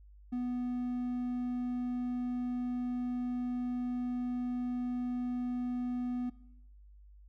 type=tone; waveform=triangle; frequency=246.9 Hz; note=B3; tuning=in tune; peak=-30 dBFS; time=0.32-6.3 s; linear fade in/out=10 ms; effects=noise-tail reverb RT60 0.9 s tail -20 dB re dry + added 50 Hz sine -53 dBFS peak until 7.28 s